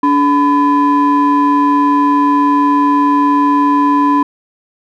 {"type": "ring-modulated tone", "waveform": "triangle", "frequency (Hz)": 358.3, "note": "F4", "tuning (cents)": 44, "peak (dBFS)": -3, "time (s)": [0.03, 4.23], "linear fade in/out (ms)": 5, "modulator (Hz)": 646, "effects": []}